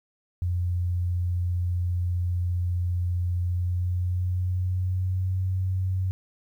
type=tone with pitch glide; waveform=sine; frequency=88.5 to 93.38 Hz; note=F2 to F#2; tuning=+23 to +16 cents; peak=-23 dBFS; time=0.42-6.11 s; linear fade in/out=0 ms; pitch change=+93 cents; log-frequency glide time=3.43-5.41 s; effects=10-bit